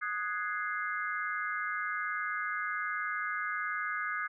sine chord, Ab dominant seventh, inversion second, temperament equal, 1244.5 / 1480 / 1661.2 / 2093 Hz, Eb6 / Gb6 / Ab6 / C7, 0 / 0 / 0 / 0 cents, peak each -36 / -38 / -37 / -40 dBFS, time 0.01-4.28 s, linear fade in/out 20 ms, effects none

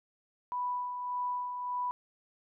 sine tone with tremolo, 987.8 Hz, B5, in tune, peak -30 dBFS, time 0.52-1.91 s, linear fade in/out 0 ms, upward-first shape sine, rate 1.7 Hz, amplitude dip 45%, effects none

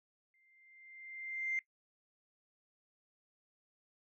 sine tone with exponential growth, 2093 Hz, C7, in tune, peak -31 dBFS, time 0.34-1.59 s, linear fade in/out 1 ms, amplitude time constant 270 ms, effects noise-tail reverb RT60 0.1 s tail -19 dB re dry + tanh soft clip ceiling -27 dBFS

